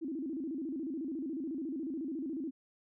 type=tone with vibrato; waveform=sine; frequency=293.7 Hz; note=D4; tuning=in tune; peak=-35 dBFS; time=0.01-2.51 s; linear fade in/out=20 ms; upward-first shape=square; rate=14 Hz; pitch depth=180 cents each way; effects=none